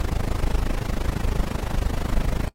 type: noise with amplitude modulation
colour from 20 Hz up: brown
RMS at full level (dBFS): -19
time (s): 0-2.48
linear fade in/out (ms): 0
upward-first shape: sine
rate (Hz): 25.9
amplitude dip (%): 95
effects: noise-tail reverb RT60 0.1 s tail -17 dB re dry + AAC 48 kbps